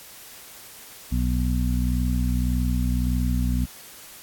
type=harmonic tone; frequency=61.74 Hz; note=B1; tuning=in tune; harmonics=1 / 2 / 3 / 4; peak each=-22 / -28 / -29 / -28 dBFS; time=1.11-3.66 s; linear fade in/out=20 ms; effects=white hiss -44 dBFS RMS until 4.22 s + AAC 64 kbps